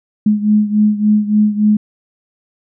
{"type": "beating tone pair", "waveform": "sine", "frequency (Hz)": [210, 213.5], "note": ["G#3", "G#3"], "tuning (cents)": [19, 48], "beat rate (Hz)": 3.5, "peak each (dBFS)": [-11, -15], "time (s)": [0.26, 1.77], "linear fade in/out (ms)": 5, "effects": []}